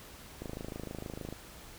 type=click train; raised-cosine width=2 ms; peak=-26 dBFS; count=25; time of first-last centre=0.42-1.326 s; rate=26.5 Hz; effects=added 60 Hz sine -60 dBFS peak until 1.78 s + pink hiss -51 dBFS RMS until 1.78 s